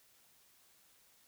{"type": "silence", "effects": ["white hiss -67 dBFS RMS until 1.27 s"]}